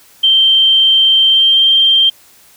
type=tone with pitch glide; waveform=sine; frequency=3136 to 3161 Hz; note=G7 to G7; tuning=0 to +14 cents; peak=-6 dBFS; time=0.23-2.1 s; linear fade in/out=10 ms; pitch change=+14 cents; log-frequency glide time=1.3-1.6 s; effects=white hiss -45 dBFS RMS until 2.56 s